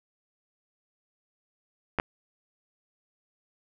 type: clicks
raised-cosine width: 0.5 ms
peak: -11 dBFS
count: 2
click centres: 1.987 / 1.999 s
effects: none